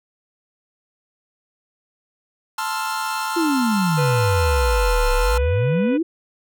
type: chord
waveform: 45% pulse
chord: F major seventh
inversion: first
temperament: equal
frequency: 880 / 1046.5 / 1318.5 / 1396.9 Hz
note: A5 / C6 / E6 / F6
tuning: 0 / 0 / 0 / 0 cents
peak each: -26 / -29 / -31 / -28 dBFS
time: 2.58-5.38 s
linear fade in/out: 5 ms
type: exponential two-way sweep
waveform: sine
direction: down then up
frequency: 349.2 to 32.07 to 349.2 Hz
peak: -17 dBFS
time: 3.36-6.03 s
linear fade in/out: 10 ms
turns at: 5.13 s
type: harmonic tone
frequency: 493.9 Hz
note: B4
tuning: in tune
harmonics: 1 / 2 / 3 / 4 / 5 / 6 / 7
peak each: -21 / -39 / -36 / -42 / -35 / -46 / -50 dBFS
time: 3.97-5.98 s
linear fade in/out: 20 ms
effects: none